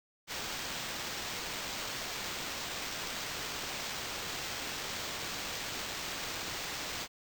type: noise with sample-and-hold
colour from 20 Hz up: white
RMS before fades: -39 dBFS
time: 0.27-7.08 s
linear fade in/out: 50 ms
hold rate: 11025 Hz
effects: none